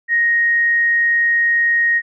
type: tone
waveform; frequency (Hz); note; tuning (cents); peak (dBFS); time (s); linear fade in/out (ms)
sine; 1871; A#6; +6; -12; 0.08-2.02; 50
effects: none